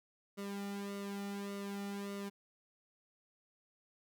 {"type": "tone with flanger", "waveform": "sawtooth", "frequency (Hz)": 200.2, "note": "G3", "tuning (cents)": 37, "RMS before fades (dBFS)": -42, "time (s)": [0.37, 2.3], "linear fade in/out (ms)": 20, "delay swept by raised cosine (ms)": [1.2, 1.89], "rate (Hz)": 1.7, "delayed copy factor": -0.75, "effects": []}